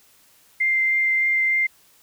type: tone with vibrato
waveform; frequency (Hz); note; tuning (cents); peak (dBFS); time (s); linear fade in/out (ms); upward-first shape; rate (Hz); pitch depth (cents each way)
sine; 2093; C7; 0; -17; 0.6-1.67; 10; triangle; 3.3; 9
effects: white hiss -56 dBFS RMS until 2.02 s